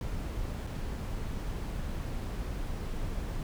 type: noise with dropouts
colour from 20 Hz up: brown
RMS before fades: -35 dBFS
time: 0.01-3.43 s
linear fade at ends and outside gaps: 1 ms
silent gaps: 0.667-0.671 s
effects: none